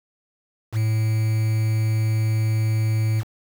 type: tone with quantisation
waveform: triangle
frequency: 110 Hz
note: A2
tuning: in tune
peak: -16 dBFS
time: 0.72-3.24 s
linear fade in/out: 50 ms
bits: 6
effects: none